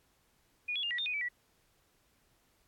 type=tone with pitch steps; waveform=sine; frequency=2451 / 3371 / 2815 / 1932 / 3634 / 2484 / 2304 / 1947 Hz; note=D#7 / G#7 / F7 / B6 / A#7 / D#7 / D7 / B6; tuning=-27 / +25 / +13 / -39 / -45 / -3 / -34 / -25 cents; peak=-32 dBFS; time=0.68-1.288 s; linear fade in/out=10 ms; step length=76 ms; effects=pink hiss -71 dBFS RMS until 2.67 s + AAC 64 kbps